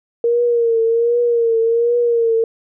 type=tone with vibrato; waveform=sine; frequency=466.2 Hz; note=A#4; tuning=in tune; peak=-12 dBFS; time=0.24-2.44 s; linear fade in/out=2 ms; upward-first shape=triangle; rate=1.3 Hz; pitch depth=60 cents each way; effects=none